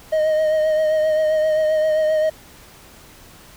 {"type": "tone with vibrato", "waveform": "triangle", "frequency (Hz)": 622.3, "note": "D#5", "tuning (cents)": 0, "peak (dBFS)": -13, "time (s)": [0.12, 2.3], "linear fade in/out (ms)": 10, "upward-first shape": "triangle", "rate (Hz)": 7.6, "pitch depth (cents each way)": 31, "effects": ["pink hiss -45 dBFS RMS until 3.56 s"]}